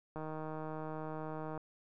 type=click train; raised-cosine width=1 ms; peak=-29 dBFS; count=222; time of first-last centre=0.16-1.577 s; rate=156 Hz; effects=none